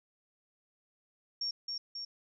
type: tone with echo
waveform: sine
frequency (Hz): 5520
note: F8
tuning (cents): -21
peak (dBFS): -32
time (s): 1.41-1.51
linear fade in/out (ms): 5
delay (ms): 270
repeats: 2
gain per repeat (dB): -3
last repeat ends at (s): 2.05
effects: none